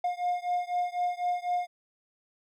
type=beating tone pair; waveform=triangle; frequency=711 / 715 Hz; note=F5 / F5; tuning=+31 / +41 cents; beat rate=4 Hz; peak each=-28 / -29 dBFS; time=0.04-1.67 s; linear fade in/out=5 ms; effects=none